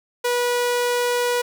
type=tone; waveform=sawtooth; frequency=486.8 Hz; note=B4; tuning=25 cents flat; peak=-15 dBFS; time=0.24-1.42 s; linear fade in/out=10 ms; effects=9-bit